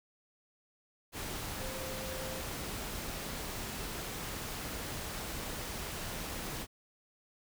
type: tone in noise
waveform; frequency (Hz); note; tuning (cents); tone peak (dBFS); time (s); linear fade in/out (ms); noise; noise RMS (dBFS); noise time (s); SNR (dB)
sine; 524; C5; +2; -43; 1.59-2.43; 50; pink; -40; 1.12-6.67; -6
effects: none